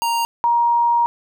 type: tone pair in turn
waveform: square / sine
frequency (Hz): 932.3 / 943.7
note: A#5 / A#5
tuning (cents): 0 / +21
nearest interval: unison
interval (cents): 21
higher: second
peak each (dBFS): -18 / -13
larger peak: second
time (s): 0.02-0.25 / 0.44-1.06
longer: second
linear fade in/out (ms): 0
effects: none